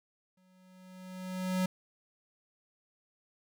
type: tone with exponential growth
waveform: square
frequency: 185 Hz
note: F#3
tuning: in tune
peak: -27 dBFS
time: 0.37-1.66 s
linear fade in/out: 5 ms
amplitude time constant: 280 ms
effects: none

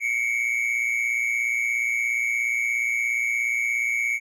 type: tone pair together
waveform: triangle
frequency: 2177 / 2294 Hz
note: C#7 / D7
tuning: -32 / -41 cents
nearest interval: minor second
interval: 91 cents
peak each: -23 dBFS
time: 0-4.2 s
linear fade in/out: 50 ms
effects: none

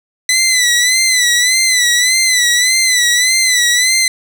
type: tone with vibrato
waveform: 15% pulse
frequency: 2000 Hz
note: B6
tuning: 21 cents sharp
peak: -3 dBFS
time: 0.29-4.08 s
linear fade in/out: 2 ms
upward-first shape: sine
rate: 1.7 Hz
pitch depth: 75 cents each way
effects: none

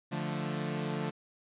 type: chord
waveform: sawtooth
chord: D minor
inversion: none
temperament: equal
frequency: 146.83 / 174.61 / 220 Hz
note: D3 / F3 / A3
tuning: 0 / 0 / 0 cents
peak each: -32 / -33 / -34 dBFS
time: 0.11-1.11 s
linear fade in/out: 20 ms
effects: resampled to 8000 Hz

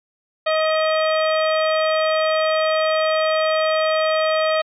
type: harmonic tone with a mistuned harmonic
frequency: 630 Hz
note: D#5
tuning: 21 cents sharp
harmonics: 1 / 2 / 3 / 4 / 5 / 6 / 7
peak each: -17 / -23 / -27 / -29 / -31 / -33 / -34 dBFS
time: 0.46-4.62 s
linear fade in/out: 10 ms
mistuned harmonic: 4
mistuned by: -35 cents
effects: MP3 96 kbps

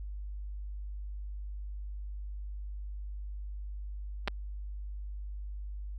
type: clicks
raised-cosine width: 0.3 ms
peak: -15 dBFS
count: 2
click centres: 4.276 / 4.281 s
effects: added 50 Hz sine -37 dBFS peak until 5.98 s + AAC 64 kbps

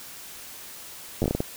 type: slowing click train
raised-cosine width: 2 ms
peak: -11 dBFS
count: 8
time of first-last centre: 1.22-1.404 s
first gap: 9 ms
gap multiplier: 1.35
effects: white hiss -42 dBFS RMS until 1.56 s

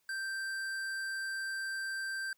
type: tone with hard clipping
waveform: sine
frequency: 1568 Hz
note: G6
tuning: in tune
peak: -37 dBFS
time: 0.09-2.33 s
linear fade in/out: 2 ms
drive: 13 dB
effects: white hiss -75 dBFS RMS until 2.37 s

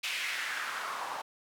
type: noise with band-pass filter sweep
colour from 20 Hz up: white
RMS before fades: -36 dBFS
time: 0.03-1.22 s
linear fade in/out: 10 ms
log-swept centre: 2700 to 840 Hz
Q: 2.5
effects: none

